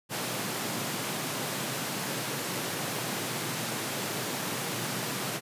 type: high-pass noise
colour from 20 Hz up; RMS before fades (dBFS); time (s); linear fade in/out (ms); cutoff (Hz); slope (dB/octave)
pink; -33; 0.09-5.41; 50; 110; 96
effects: resampled to 32000 Hz